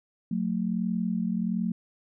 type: tone pair together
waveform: sine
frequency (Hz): 182.6 / 223.9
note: F#3 / A3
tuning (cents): -23 / +30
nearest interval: major third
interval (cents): 353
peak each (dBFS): -28 / -28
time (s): 0.31-1.72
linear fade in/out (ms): 5
effects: none